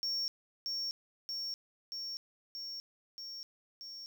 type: tone with echo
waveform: triangle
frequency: 5500 Hz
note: F8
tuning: 27 cents flat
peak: -31 dBFS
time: 0.03-0.28 s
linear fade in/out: 0 ms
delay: 630 ms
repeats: 6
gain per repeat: -2 dB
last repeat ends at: 4.06 s
effects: 10-bit